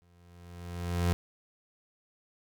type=tone with exponential growth; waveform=30% pulse; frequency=87.31 Hz; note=F2; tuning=in tune; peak=-21 dBFS; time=0.02-1.13 s; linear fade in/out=0 ms; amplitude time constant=240 ms; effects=none